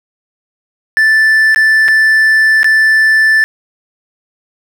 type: tone with dropouts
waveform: triangle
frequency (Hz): 1760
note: A6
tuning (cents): 0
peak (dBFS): -4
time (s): 0.97-3.44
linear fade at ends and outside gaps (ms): 0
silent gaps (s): 1.546-1.56 / 1.881-1.885 / 2.631-2.644
effects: none